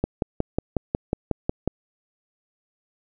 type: click train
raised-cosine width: 2 ms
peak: -8 dBFS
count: 10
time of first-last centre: 0.04-1.676 s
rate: 5.5 Hz
effects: none